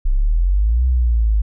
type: exponential two-way sweep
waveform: sine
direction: up then down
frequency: 30.87 to 64.2 to 51.2 Hz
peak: -12 dBFS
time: 0.05-1.42 s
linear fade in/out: 10 ms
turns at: 0.86 s
effects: none